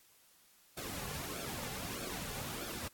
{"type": "noise with flanger", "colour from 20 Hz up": "pink", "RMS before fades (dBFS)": -42, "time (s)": [0.77, 2.88], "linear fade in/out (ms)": 5, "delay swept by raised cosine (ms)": [1, 3.2], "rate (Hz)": 1.6, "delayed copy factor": -0.7, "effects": ["white hiss -65 dBFS RMS until 2.93 s", "AAC 64 kbps"]}